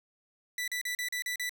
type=tone bursts; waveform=sawtooth; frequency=1975.5 Hz; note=B6; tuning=in tune; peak=-28 dBFS; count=7; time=0.58-1.494 s; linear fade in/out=2 ms; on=98 ms; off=38 ms; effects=none